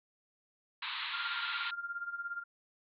white band-pass noise, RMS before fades -39 dBFS, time 0.82-1.71 s, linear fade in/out 5 ms, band 900 to 4100 Hz, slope 96 dB/octave
sine tone with tremolo, 1396.9 Hz, F6, in tune, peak -34 dBFS, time 1.13-2.44 s, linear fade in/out 20 ms, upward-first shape sine, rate 17 Hz, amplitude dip 75%
effects none

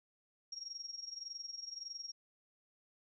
sine tone with amplitude modulation, 5588 Hz, F8, in tune, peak -40 dBFS, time 0.52-2.12 s, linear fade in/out 5 ms, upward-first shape sine, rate 21.7 Hz, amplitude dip 80%, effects none

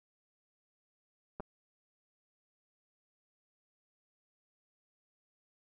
clicks, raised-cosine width 1 ms, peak -28 dBFS, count 2, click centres 1.399 / 1.404 s, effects none

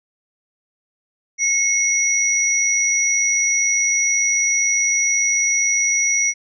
sine tone pair together, 2172 / 5799 Hz, C#7 / F#8, -36 / -36 cents, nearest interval octave + perfect fourth, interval 1700 cents, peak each -19 / -17 dBFS, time 1.38-6.34 s, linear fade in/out 50 ms, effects none

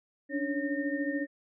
sine tone cluster, 281.3 / 295.1 / 552 / 1828 Hz, C#4 / D4 / C#5 / A#6, +26 / +8 / -7 / -34 cents, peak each -33 / -33 / -37 / -37 dBFS, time 0.29-1.27 s, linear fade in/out 50 ms, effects none

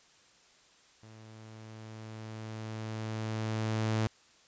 sawtooth tone with level ramp, 110 Hz, A2, in tune, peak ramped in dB -47 to -23 dBFS, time 1.03-4.07 s, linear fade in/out 0 ms, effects white hiss -62 dBFS RMS until 4.47 s + resampled to 16000 Hz

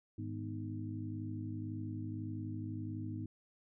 harmonic tone with a mistuned harmonic, 52 Hz, G#1, 3 cents sharp, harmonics 2 / 3 / 4 / 5 / 6, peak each -41 / -51 / -52 / -45 / -45 dBFS, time 0.18-3.26 s, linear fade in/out 5 ms, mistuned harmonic 5, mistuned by -66 cents, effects none

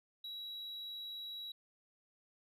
sine tone, 3886 Hz, B7, 29 cents flat, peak -40 dBFS, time 0.24-1.52 s, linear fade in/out 5 ms, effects tanh soft clip ceiling -42 dBFS

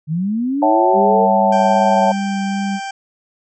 sine linear sweep, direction up, 146.83 to 470.9 Hz, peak -16 dBFS, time 0.07-1.29 s, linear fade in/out 50 ms
sine chord, A dominant seventh, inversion first, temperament equal with one note detuned, 554.4 / 659.3 / 765.2 / 880 Hz, C#5 / E5 / G5 / A5, 0 / 0 / -42 / 0 cents, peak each -18 / -18 / -16 / -16 dBFS, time 0.62-2.12 s, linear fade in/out 5 ms
sine tone with vibrato, 197.7 Hz, G3, 15 cents sharp, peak -18 dBFS, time 0.93-2.8 s, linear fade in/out 50 ms, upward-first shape sine, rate 2.5 Hz, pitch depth 12 cents each way
harmonic tone, 784 Hz, G5, in tune, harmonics 1 / 2 / 3 / 4 / 6 / 7 / 8 / 9 / 10, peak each -25 / -31 / -35 / -37 / -41 / -42 / -43 / -44 / -45 dBFS, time 1.52-2.91 s, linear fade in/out 5 ms
effects none

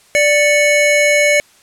square tone pair together, 587.2 / 2217 Hz, D5 / C#7, 0 / 0 cents, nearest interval octave + major seventh, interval 2300 cents, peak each -13 dBFS, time 0.15-1.4 s, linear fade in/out 0 ms, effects white hiss -49 dBFS RMS until 1.62 s + low-pass 10000 Hz 12 dB/octave

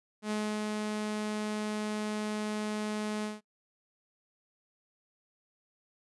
sawtooth tone with ADSR envelope, 212.3 Hz, G#3, 38 cents sharp, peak -26 dBFS, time 0.22-3.41 s, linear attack 87 ms, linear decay 290 ms, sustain -2 dB, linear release 170 ms, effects noise-tail reverb RT60 0.1 s tail -23 dB re dry + resampled to 24000 Hz

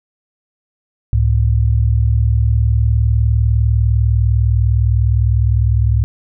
sine tone pair together, 68.6 / 108.46 Hz, C#2 / A2, -17 / -24 cents, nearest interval minor sixth, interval 793 cents, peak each -13 dBFS, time 1.13-6.04 s, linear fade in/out 0 ms, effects none

